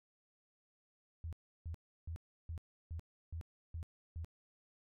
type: tone bursts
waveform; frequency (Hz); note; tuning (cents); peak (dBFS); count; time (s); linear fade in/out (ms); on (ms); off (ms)
sine; 82.3; E2; -2; -40; 8; 1.24-4.246; 0; 87; 330
effects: none